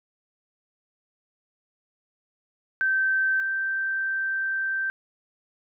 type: tone pair in turn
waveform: sine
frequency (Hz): 1551 / 1562.7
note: G6 / G6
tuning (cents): -19 / -6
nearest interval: unison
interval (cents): 13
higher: second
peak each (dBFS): -20 / -24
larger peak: first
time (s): 2.81-3.4 / 3.4-4.9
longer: second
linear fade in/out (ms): 0
effects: none